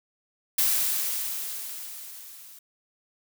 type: noise with level ramp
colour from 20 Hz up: blue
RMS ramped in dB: -22 to -48 dBFS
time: 0.58-2.59 s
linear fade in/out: 5 ms
effects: none